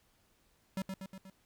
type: tone with echo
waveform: square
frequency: 191.2 Hz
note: G3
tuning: 43 cents flat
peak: -34 dBFS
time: 0.77-0.82 s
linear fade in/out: 2 ms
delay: 120 ms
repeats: 4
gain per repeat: -4 dB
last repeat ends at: 1.3 s
effects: pink hiss -71 dBFS RMS until 1.45 s